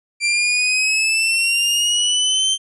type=exponential sweep; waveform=sawtooth; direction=up; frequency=2354 to 3136 Hz; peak=-12 dBFS; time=0.2-2.58 s; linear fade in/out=50 ms; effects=resampled to 24000 Hz